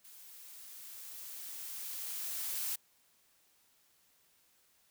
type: noise with level ramp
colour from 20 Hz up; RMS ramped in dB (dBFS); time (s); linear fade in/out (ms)
blue; -55 to -36; 0.04-2.76; 10
effects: white hiss -70 dBFS RMS until 4.9 s